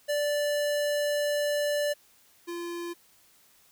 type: tone pair in turn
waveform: square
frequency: 585 / 344.2 Hz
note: D5 / F4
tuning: -7 / -25 cents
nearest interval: major sixth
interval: 918 cents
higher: first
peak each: -26 / -34 dBFS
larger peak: first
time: 0.08-1.94 / 2.47-2.94 s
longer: first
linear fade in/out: 20 ms
effects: white hiss -61 dBFS RMS until 3.71 s